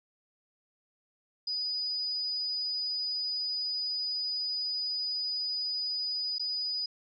sine tone with dropouts, 4956 Hz, D#8, 8 cents flat, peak -30 dBFS, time 1.47-6.86 s, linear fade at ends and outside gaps 5 ms, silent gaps 6.384-6.395 s, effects none

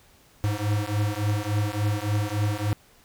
square beating tone pair, 102.7 / 106.2 Hz, G#2 / G#2, -19 / +39 cents, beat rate 3.5 Hz, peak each -27 dBFS, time 0.44-2.73 s, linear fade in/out 0 ms, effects pink hiss -57 dBFS RMS until 3.04 s

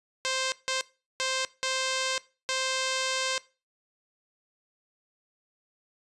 5% pulse tone bursts at uneven times, 523.3 Hz, C5, in tune, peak -15 dBFS, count 5, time 0.25-0.52 / 0.68-0.81 / 1.2-1.45 / 1.63-2.18 / 2.49-3.38 s, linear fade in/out 0 ms, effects noise-tail reverb RT60 0.3 s tail -19 dB re dry + resampled to 24000 Hz

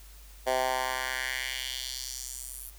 10% pulse tone with high-pass filter sweep, 129.2 Hz, C3, 21 cents flat, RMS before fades -33 dBFS, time 0.46-2.71 s, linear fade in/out 20 ms, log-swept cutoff 590 to 12000 Hz, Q 2, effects added 50 Hz sine -48 dBFS peak until 2.78 s + white hiss -55 dBFS RMS until 2.78 s

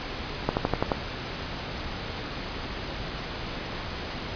slowing click train, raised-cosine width 1 ms, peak -8 dBFS, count 6, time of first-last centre 0.49-0.918 s, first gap 79 ms, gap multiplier 1.04, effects pink hiss -34 dBFS RMS until 4.35 s + resampled to 11025 Hz

